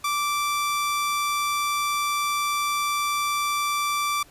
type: tone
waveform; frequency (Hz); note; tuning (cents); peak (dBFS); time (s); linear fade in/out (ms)
sawtooth; 1170; D6; -7; -19; 0.04-4.23; 5
effects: pink hiss -53 dBFS RMS until 4.3 s + resampled to 32000 Hz